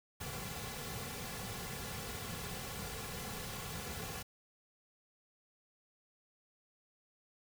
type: noise with comb filter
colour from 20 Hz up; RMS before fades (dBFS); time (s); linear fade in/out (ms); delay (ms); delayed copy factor
pink; -43; 0.2-4.23; 10; 3.2; -0.7
effects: none